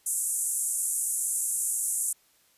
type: band-pass noise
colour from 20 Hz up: white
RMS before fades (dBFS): -29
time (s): 0.06-2.13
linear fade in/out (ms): 5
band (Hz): 7400 to 11000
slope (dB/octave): 48
effects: white hiss -64 dBFS RMS until 2.57 s + resampled to 32000 Hz